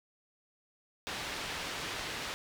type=low-pass noise; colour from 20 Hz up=white; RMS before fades=-39 dBFS; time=1.07-2.34 s; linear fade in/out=0 ms; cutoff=3700 Hz; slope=12 dB/octave; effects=none